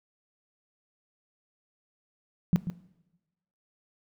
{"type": "tone with echo", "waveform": "sine", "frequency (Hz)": 174.61, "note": "F3", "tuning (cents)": 0, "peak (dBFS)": -17, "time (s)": [2.53, 2.56], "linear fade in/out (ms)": 0, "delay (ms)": 140, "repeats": 1, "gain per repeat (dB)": -11, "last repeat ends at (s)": 2.7, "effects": ["noise-tail reverb RT60 1.0 s tail -19 dB re dry"]}